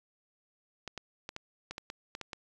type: clicks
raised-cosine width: 0.2 ms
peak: -22 dBFS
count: 10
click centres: 0.877 / 0.977 / 1.291 / 1.364 / 1.71 / 1.781 / 1.901 / 2.151 / 2.213 / 2.332 s
effects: resampled to 24000 Hz + 9-bit